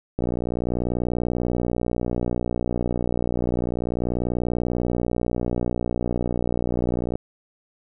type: click train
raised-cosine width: 2 ms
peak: -11 dBFS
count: 421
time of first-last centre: 0.19-7.155 s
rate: 60.3 Hz
effects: none